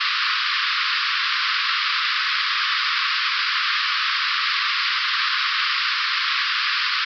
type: band-pass noise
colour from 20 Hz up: pink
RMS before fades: -22 dBFS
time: 0-7.05 s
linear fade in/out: 10 ms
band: 1100 to 5100 Hz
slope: 96 dB/octave
effects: none